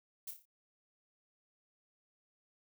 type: noise with echo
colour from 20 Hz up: violet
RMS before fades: -43 dBFS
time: 0.27-0.31 s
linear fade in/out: 5 ms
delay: 29 ms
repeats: 5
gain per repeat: -6 dB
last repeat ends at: 0.455 s
effects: none